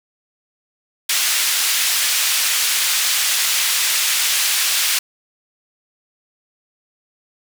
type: band-pass noise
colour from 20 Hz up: pink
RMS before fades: -18 dBFS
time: 1.09-4.99 s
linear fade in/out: 5 ms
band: 2400 to 16000 Hz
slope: 12 dB/octave
effects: none